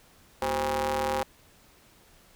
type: ring-modulated tone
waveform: sawtooth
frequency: 144 Hz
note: D3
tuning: 34 cents flat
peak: -19 dBFS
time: 0.42-1.23 s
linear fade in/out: 2 ms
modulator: 668 Hz
effects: pink hiss -58 dBFS RMS until 2.35 s